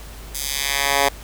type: tone with high-pass filter sweep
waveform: 10% pulse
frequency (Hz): 140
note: C#3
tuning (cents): +18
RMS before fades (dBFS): -21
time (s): 0.34-1.09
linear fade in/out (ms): 10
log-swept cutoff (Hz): 6700 to 620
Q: 0.75
effects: added 51 Hz sine -36 dBFS peak until 1.23 s + pink hiss -41 dBFS RMS until 1.23 s